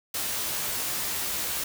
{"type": "noise with comb filter", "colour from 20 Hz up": "white", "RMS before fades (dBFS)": -30, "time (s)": [0.14, 1.64], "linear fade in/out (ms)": 5, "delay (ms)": 15, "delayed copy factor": 0.75, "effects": []}